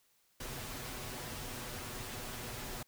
pink noise with comb filter, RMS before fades -43 dBFS, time 0.4-2.83 s, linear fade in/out 5 ms, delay 8.1 ms, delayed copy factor +0.55, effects white hiss -72 dBFS RMS until 2.87 s

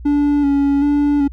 triangle tone with vibrato, 285.2 Hz, C#4, 49 cents sharp, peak -10 dBFS, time 0.05-1.28 s, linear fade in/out 10 ms, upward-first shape square, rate 1.3 Hz, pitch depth 26 cents each way, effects added 60 Hz sine -30 dBFS peak until 1.32 s

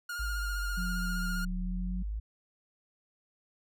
45% pulse tone with vibrato, 1416 Hz, F6, 23 cents sharp, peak -35 dBFS, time 0.09-1.45 s, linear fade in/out 5 ms, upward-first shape sine, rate 15 Hz, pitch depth 28 cents each way
sine exponential two-way sweep, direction down then up, 55 to 36.71 to 55 Hz, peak -32 dBFS, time 0.19-2.2 s, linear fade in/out 10 ms, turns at 1.47 s
sine tone with pitch glide, 180.2 to 181.56 Hz, F#3 to F#3, -45 to -32 cents, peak -35 dBFS, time 0.77-2.03 s, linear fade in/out 10 ms, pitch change +13 cents, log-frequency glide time 1.09-1.68 s
effects none

